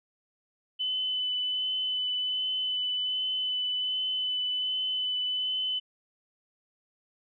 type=tone with vibrato; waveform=sine; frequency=3012 Hz; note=F#7; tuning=30 cents sharp; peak=-27 dBFS; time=0.79-5.8 s; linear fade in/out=20 ms; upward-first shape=sine; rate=1.3 Hz; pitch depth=11 cents each way; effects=none